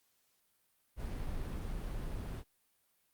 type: noise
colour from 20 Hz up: brown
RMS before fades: -39 dBFS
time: 0.96-2.44 s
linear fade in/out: 50 ms
effects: white hiss -75 dBFS RMS until 3.13 s + Opus 48 kbps